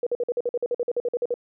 sine tone bursts, 483.3 Hz, B4, 38 cents flat, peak -21 dBFS, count 16, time 0.03-1.341 s, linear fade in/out 2 ms, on 36 ms, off 49 ms, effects none

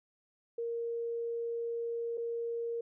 sine tone with dropouts, 466.2 Hz, A#4, in tune, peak -33 dBFS, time 0.58-2.81 s, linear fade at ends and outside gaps 5 ms, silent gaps 2.174-2.178 s, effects none

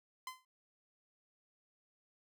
sawtooth tone with exponential decay, 1029 Hz, C6, 29 cents flat, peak -35 dBFS, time 0.27-0.45 s, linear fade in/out 2 ms, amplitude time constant 38 ms, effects none

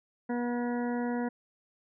harmonic tone, 241.5 Hz, B3, 39 cents flat, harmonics 1 / 2 / 3 / 4 / 6 / 7 / 8, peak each -30 / -36 / -40 / -42 / -46 / -47 / -48 dBFS, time 0.29-1.29 s, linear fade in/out 10 ms, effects none

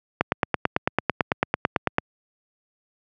click train, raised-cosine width 0.5 ms, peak -3 dBFS, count 17, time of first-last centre 0.21-1.984 s, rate 9.02 Hz, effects high-pass 100 Hz 12 dB/octave

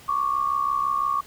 sine tone pair together, 1108.1 / 1174 Hz, C#6 / D6, -1 / -1 cents, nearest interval minor second, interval 100 cents, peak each -23 / -25 dBFS, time 0.08-1.21 s, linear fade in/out 10 ms, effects pink hiss -48 dBFS RMS until 1.26 s

